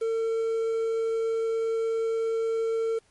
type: tone with quantisation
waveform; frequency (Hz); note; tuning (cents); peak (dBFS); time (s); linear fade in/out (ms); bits
triangle; 451.7; A4; +45; -22; 0.01-2.99; 10; 8
effects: pink hiss -64 dBFS RMS until 3.1 s + MP3 48 kbps